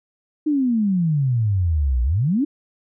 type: exponential two-way sweep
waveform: sine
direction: down then up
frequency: 311.9 to 58.27 to 311.9 Hz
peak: -16 dBFS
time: 0.46-2.45 s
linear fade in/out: 10 ms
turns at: 2.03 s
effects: none